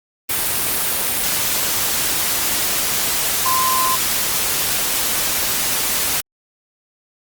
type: tone in noise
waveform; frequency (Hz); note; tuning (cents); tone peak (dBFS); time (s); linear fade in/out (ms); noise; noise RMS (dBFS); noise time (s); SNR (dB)
sine; 1035; C6; -19; -17; 3.45-3.96; 10; white; -19; 0.29-6.21; -1
effects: Opus 32 kbps